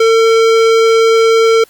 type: tone with hard clipping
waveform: sine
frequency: 451.7 Hz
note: A4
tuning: 45 cents sharp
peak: -8 dBFS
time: 0-1.64 s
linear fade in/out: 5 ms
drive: 18 dB
effects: white hiss -46 dBFS RMS until 1.69 s + Opus 48 kbps